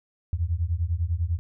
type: beating tone pair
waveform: sine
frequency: 79.8 / 89.8 Hz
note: D#2 / F2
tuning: +44 / +49 cents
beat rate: 10 Hz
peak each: -26 dBFS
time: 0.33-1.39 s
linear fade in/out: 0 ms
effects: none